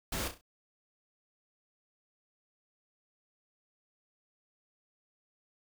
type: noise with echo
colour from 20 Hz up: pink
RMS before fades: -35 dBFS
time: 0.12-0.28 s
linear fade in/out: 5 ms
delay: 33 ms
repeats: 4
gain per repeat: -8 dB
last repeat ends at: 0.412 s
effects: none